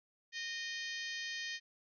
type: harmonic tone with a mistuned harmonic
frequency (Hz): 616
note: D#5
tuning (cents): -17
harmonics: 3 / 4 / 5 / 6 / 7 / 8 / 9 / 10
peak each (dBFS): -42 / -48 / -47 / -51 / -49 / -50 / -55 / -51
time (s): 0.32-1.6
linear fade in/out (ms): 50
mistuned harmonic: 5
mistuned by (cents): +31
effects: none